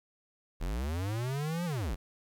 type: linear two-way sweep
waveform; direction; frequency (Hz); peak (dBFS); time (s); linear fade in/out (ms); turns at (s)
square; up then down; 36.6 to 179.1 to 36.6; -32; 0.6-1.96; 20; 1.65
effects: 10-bit